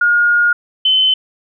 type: tone pair in turn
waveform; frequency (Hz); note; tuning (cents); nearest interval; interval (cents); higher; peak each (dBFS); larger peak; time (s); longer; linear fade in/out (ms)
sine; 1428 / 3052; F6 / G7; +38 / -47; octave + minor second; 1315; second; -9; neither; 0.01-0.53 / 0.85-1.14; first; 5
effects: none